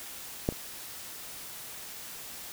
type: clicks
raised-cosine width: 2 ms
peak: -12 / -28 dBFS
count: 2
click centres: 0.489 / 0.524 s
effects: white hiss -43 dBFS RMS until 2.52 s